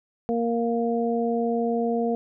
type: harmonic tone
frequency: 233.1 Hz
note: A#3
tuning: in tune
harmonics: 1 / 2 / 3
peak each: -25 / -25 / -29 dBFS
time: 0.29-2.15 s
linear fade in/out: 0 ms
effects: none